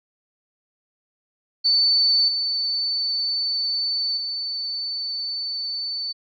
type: tone with level steps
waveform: sine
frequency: 4511 Hz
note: C#8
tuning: 29 cents sharp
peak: -15 / -21 / -25 dBFS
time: 1.64-6.13 s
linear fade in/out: 20 ms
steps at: 2.28 / 4.17 s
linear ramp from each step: 5 ms
effects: none